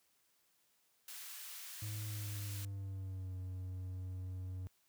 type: high-pass noise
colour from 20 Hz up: white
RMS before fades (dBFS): -49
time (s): 1.08-2.65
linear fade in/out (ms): 2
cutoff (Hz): 1300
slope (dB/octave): 12
type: tone with pitch glide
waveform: triangle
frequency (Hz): 105.5 to 92.38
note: G#2 to F#2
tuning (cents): +28 to -2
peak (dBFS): -38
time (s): 1.82-4.67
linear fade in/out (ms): 0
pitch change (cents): -230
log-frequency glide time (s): 2.07-3.33
effects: white hiss -75 dBFS RMS until 4.88 s + high-pass 60 Hz 12 dB/octave